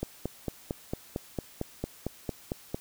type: click train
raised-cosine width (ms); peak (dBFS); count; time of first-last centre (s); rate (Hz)
2; -17; 13; 0.03-2.745; 4.42
effects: white hiss -53 dBFS RMS until 2.8 s